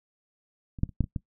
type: clicks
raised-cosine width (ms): 5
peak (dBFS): -28 / -11 / -30 / -11 / -21 / -18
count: 6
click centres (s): 0.788 / 0.834 / 0.892 / 1.007 / 1.041 / 1.162
effects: noise-tail reverb RT60 0.1 s tail -19 dB re dry